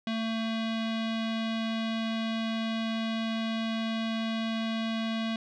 square tone with low-pass filter, 224.4 Hz, A3, 34 cents sharp, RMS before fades -31 dBFS, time 0.07-5.36 s, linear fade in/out 2 ms, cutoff 3500 Hz, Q 2.8, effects none

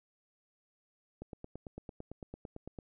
click train, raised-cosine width 2 ms, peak -30 dBFS, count 15, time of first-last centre 1.22-2.788 s, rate 8.93 Hz, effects none

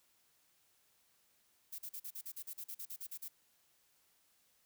violet noise bursts, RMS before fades -45 dBFS, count 15, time 1.72-3.284 s, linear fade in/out 10 ms, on 66 ms, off 41 ms, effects white hiss -73 dBFS RMS until 4.65 s

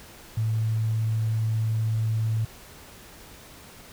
sine tone, 110.9 Hz, A2, 14 cents sharp, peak -22 dBFS, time 0.37-2.45 s, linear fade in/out 5 ms, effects pink hiss -47 dBFS RMS until 3.92 s

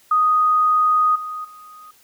sine tone with level steps, 1244.5 Hz, D#6, in tune, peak -13 / -26 / -39 dBFS, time 0.11-1.91 s, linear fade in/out 5 ms, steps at 1.15 / 1.44 s, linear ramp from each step 10 ms, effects white hiss -54 dBFS RMS until 2.03 s

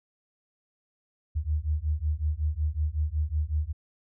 sine beating tone pair, 73.8 / 79.2 Hz, D2 / D#2, +9 / +31 cents, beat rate 5.4 Hz, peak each -28 dBFS, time 1.35-3.73 s, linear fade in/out 20 ms, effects none

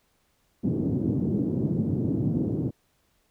white band-pass noise, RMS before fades -26 dBFS, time 0.63-2.71 s, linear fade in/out 20 ms, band 100 to 300 Hz, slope 24 dB/octave, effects pink hiss -69 dBFS RMS until 3.3 s

